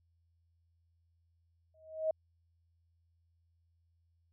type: tone with exponential growth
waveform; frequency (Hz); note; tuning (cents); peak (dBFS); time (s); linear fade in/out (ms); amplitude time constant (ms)
sine; 633; D#5; +30; -26; 1.74-2.11; 5; 79
effects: added 84 Hz sine -70 dBFS peak until 4.32 s